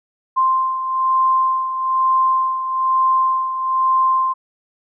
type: beating tone pair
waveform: sine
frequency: 1046.5 / 1047.6 Hz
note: C6 / C6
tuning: 0 / +2 cents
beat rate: 1.1 Hz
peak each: -15 / -22 dBFS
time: 0.36-4.34 s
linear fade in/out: 20 ms
effects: none